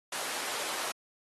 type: high-pass noise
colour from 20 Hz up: pink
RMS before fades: -36 dBFS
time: 0.12-0.92 s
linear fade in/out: 5 ms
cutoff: 560 Hz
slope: 12 dB/octave
effects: AAC 32 kbps